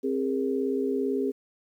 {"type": "tone cluster", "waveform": "sine", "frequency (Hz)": [265.9, 407.3, 465.1], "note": ["C4", "G#4", "A#4"], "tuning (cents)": [28, -34, -4], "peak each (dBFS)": [-28, -27, -34], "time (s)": [0.03, 1.32], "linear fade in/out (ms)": 20, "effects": ["10-bit"]}